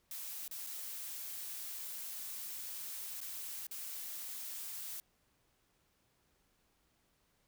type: noise with dropouts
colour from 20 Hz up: blue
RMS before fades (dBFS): -44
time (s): 0.11-5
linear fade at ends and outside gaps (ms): 1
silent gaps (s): 0.479-0.511 / 0.666-0.67 / 3.205-3.213 / 3.668-3.711
effects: pink hiss -75 dBFS RMS until 7.47 s